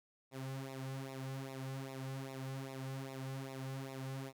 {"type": "tone with flanger", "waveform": "sawtooth", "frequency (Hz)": 133.6, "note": "C3", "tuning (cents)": 36, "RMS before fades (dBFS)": -44, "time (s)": [0.31, 4.33], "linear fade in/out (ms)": 50, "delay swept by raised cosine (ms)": [0.63, 3.23], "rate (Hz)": 2.5, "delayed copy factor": -0.8, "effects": []}